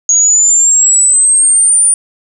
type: exponential sweep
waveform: sine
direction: up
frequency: 6645 to 9397 Hz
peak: -5 dBFS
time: 0.09-1.94 s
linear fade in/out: 2 ms
effects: none